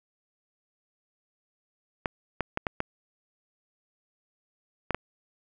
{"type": "clicks", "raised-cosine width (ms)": 0.5, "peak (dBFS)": -12, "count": 7, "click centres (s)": [2.058, 2.407, 2.574, 2.668, 2.804, 4.907, 4.946], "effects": []}